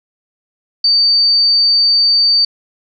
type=tone; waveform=sine; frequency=4600 Hz; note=D8; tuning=37 cents flat; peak=-8 dBFS; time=0.84-2.45 s; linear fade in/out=5 ms; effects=none